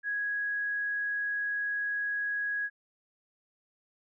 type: tone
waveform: sine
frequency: 1661.2 Hz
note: G#6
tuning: in tune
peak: -29 dBFS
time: 0.03-2.7 s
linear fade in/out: 50 ms
effects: none